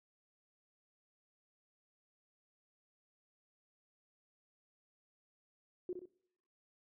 sine tone with echo, 360.5 Hz, F#4, 45 cents flat, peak -36 dBFS, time 5.89-5.93 s, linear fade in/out 2 ms, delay 63 ms, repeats 2, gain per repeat -6 dB, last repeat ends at 6.056 s, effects noise-tail reverb RT60 0.8 s tail -23 dB re dry

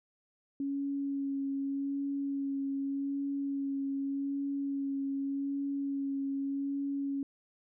sine tone with vibrato, 277.2 Hz, C#4, in tune, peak -31 dBFS, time 0.6-7.23 s, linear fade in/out 2 ms, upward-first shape sine, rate 0.84 Hz, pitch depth 15 cents each way, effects none

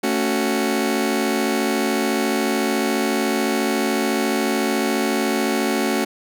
sawtooth chord, F# minor, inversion first, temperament just, 222 / 277.5 / 370 Hz, A3 / C#4 / F#4, +16 / +2 / 0 cents, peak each -19 dBFS, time 0.03-6.05 s, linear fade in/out 10 ms, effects none

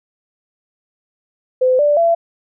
sine tone with pitch steps, 511 / 587 / 674.3 Hz, C5 / D5 / E5, -41 / -1 / +39 cents, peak -10 dBFS, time 1.61-2.15 s, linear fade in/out 10 ms, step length 180 ms, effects none

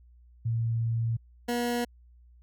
sine / 20% pulse tone pair in turn, 114.8 / 240.3 Hz, A#2 / B3, -26 / -47 cents, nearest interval octave + minor second, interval 1279 cents, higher second, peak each -25 / -22 dBFS, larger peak second, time 0.45-1.17 / 1.48-1.85 s, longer first, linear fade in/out 10 ms, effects added 60 Hz sine -53 dBFS peak until 2.42 s

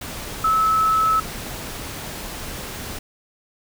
sine tone in noise, 1300 Hz, E6, 24 cents flat, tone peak -15 dBFS, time 0.44-1.2 s, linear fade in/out 5 ms, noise pink, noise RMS -32 dBFS, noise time 0.01-2.99 s, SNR +14 dB, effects none

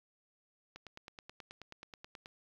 click train, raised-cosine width 0.2 ms, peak -30 dBFS, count 15, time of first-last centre 0.76-2.259 s, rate 9.34 Hz, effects low-pass 5000 Hz 12 dB/octave + 10-bit

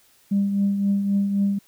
sine tone with tremolo, 199.5 Hz, G3, 31 cents sharp, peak -15 dBFS, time 0.31-1.59 s, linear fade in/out 10 ms, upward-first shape triangle, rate 3.8 Hz, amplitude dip 55%, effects tanh soft clip ceiling -13 dBFS + white hiss -58 dBFS RMS until 1.67 s

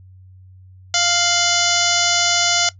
harmonic tone with a mistuned harmonic, 698.5 Hz, F5, in tune, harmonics 1 / 2 / 3 / 4 / 5 / 6 / 7 / 8 / 9 / 10, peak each -24 / -24 / -24 / -24 / -24 / -24 / -24 / -24 / -24 / -24 dBFS, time 0.94-2.69 s, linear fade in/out 2 ms, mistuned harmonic 4, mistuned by +110 cents, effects noise-tail reverb RT60 0.1 s tail -18 dB re dry + added 93 Hz sine -41 dBFS peak until 2.79 s

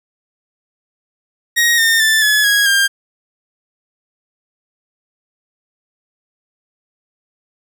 sawtooth tone with pitch steps, 1881 / 1821.1 / 1763.2 / 1707 / 1652.7 / 1600.1 Hz, A#6 / A#6 / A6 / G#6 / G#6 / G6, +15 / -41 / +3 / +47 / -9 / +35 cents, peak -7 dBFS, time 1.56-2.88 s, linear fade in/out 20 ms, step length 220 ms, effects none

